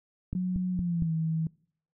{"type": "click train", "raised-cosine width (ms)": 5, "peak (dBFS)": -20, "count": 4, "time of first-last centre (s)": [0.33, 1.023], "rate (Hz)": 4.33}
{"type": "tone with pitch glide", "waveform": "sine", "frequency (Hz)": [182.7, 160.9], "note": ["F#3", "E3"], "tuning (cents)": [-22, -42], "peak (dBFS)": -26, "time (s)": [0.35, 1.47], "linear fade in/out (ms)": 2, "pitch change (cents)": -220, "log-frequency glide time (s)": [0.72, 1.12]}
{"effects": ["noise-tail reverb RT60 0.6 s tail -24 dB re dry"]}